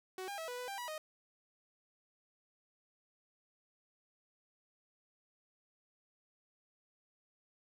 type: tone with pitch steps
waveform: sawtooth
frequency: 373.8 / 804 / 648 / 492.1 / 497 / 791 / 972 / 621 Hz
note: F#4 / G5 / E5 / B4 / B4 / G5 / B5 / D#5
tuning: +18 / +44 / -30 / -6 / +11 / +15 / -28 / -3 cents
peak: -37 dBFS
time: 0.18-0.98 s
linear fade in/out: 2 ms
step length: 100 ms
effects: none